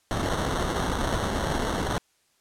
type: noise with sample-and-hold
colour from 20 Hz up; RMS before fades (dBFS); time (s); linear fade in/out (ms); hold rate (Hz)
pink; -27; 0.11-1.98; 0; 2450
effects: white hiss -67 dBFS RMS until 2.4 s + low-pass 10000 Hz 12 dB/octave